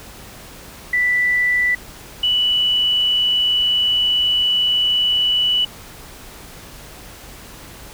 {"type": "tone pair in turn", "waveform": "sine", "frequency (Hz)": [1975.5, 2960], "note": ["B6", "F#7"], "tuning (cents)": [0, 0], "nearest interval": "perfect fifth", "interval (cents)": 700, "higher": "second", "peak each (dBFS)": -14, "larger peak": "neither", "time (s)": [[0.93, 1.75], [2.23, 5.65]], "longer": "second", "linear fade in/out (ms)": 5, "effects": ["added 50 Hz sine -47 dBFS peak until 7.93 s", "pink hiss -39 dBFS RMS until 7.93 s"]}